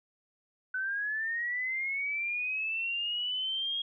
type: linear sweep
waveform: sine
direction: up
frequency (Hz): 1500 to 3283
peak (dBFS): -30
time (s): 0.74-3.82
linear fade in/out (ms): 5
effects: none